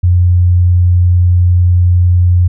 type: tone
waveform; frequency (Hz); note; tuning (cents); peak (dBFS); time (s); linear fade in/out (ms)
sine; 88.9; F2; +31; -5; 0.03-2.48; 10
effects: none